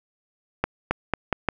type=accelerating click train; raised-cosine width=0.5 ms; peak=-6 dBFS; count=5; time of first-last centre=0.64-1.487 s; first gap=270 ms; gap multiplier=0.84; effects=none

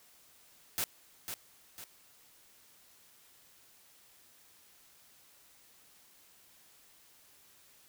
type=noise with echo; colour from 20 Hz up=white; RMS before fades=-33 dBFS; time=0.78-0.84 s; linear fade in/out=0 ms; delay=500 ms; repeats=2; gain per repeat=-7 dB; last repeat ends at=1.84 s; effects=white hiss -62 dBFS RMS until 7.88 s

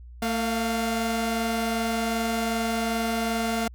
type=tone pair together; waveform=sawtooth; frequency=225.3 / 698.5 Hz; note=A3 / F5; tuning=+41 / 0 cents; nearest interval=octave + minor sixth; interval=1959 cents; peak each=-22 / -25 dBFS; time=0.22-3.68 s; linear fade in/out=5 ms; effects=added 60 Hz sine -41 dBFS peak until 3.74 s

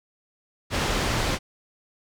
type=low-pass noise; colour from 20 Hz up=pink; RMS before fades=-25 dBFS; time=0.7-1.39 s; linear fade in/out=50 ms; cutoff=6000 Hz; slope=12 dB/octave; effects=none

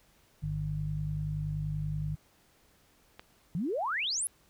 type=harmonic tone; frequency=50.5 Hz; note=G#1; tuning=48 cents flat; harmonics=1 / 2 / 3; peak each=-38 / -39 / -32 dBFS; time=0.42-2.16 s; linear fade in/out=20 ms
type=click; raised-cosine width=0.3 ms; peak=-28 dBFS; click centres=3.195 s
type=exponential sweep; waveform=sine; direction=up; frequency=151.4 to 11420 Hz; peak=-29 dBFS; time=3.55-4.27 s; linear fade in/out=0 ms
effects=pink hiss -65 dBFS RMS until 4.49 s

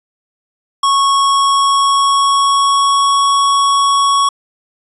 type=tone with pitch glide; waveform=square; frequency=1103 to 1113.9 Hz; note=C#6 to C#6; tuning=-9 to +8 cents; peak=-10 dBFS; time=0.83-4.29 s; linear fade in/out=5 ms; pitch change=+17 cents; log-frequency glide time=1.12-3.3 s; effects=resampled to 24000 Hz

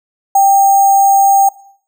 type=tone with sample-and-hold; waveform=sine; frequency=788 Hz; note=G5; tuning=9 cents sharp; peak=-5 dBFS; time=0.35-1.49 s; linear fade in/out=5 ms; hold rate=7350 Hz; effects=noise-tail reverb RT60 0.6 s tail -21 dB re dry

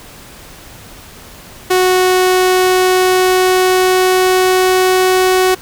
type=tone with pitch glide; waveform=sawtooth; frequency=368.6 to 371.6 Hz; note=F#4 to F#4; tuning=-7 to +7 cents; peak=-5 dBFS; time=1.7-5.55 s; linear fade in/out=10 ms; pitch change=+14 cents; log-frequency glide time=1.91-5.23 s; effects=pink hiss -36 dBFS RMS until 5.61 s

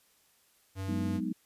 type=tone; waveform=square; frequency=96 Hz; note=G2; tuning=36 cents flat; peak=-35 dBFS; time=0.75-1.21 s; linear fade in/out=50 ms
type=chord; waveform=sine; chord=G# minor seventh; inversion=third; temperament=equal; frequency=185 / 207.7 / 246.9 / 311.1 Hz; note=F#3 / G#3 / B3 / D#4; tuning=0 / 0 / 0 / 0 cents; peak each=-36 dBFS; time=0.88-1.33 s; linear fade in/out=10 ms
effects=white hiss -67 dBFS RMS until 1.45 s + resampled to 32000 Hz

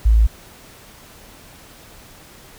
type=tone; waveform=sine; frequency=55 Hz; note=A1; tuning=in tune; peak=-9 dBFS; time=0.05-0.27 s; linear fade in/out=10 ms; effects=pink hiss -44 dBFS RMS until 2.58 s

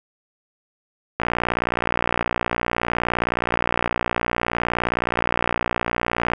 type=click train; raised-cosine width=0.5 ms; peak=-5 dBFS; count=306; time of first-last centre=1.2-6.335 s; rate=59.4 Hz; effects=none

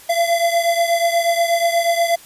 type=beating tone pair; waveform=square; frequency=678 / 686.3 Hz; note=E5 / F5; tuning=+49 / -30 cents; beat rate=8.3 Hz; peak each=-17 / -21 dBFS; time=0.09-2.16 s; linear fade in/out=10 ms; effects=white hiss -43 dBFS RMS until 2.25 s + resampled to 32000 Hz

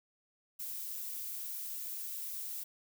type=noise; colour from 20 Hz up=violet; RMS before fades=-41 dBFS; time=0.59-2.64 s; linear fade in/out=10 ms; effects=none

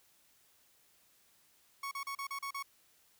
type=tone bursts; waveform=30% pulse; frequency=1108.7 Hz; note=C#6; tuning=in tune; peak=-35 dBFS; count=7; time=1.83-2.627 s; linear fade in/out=5 ms; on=83 ms; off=36 ms; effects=white hiss -68 dBFS RMS until 3.19 s

